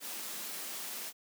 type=high-pass noise; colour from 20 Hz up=white; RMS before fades=-41 dBFS; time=0-1.13 s; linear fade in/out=50 ms; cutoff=170 Hz; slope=48 dB/octave; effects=none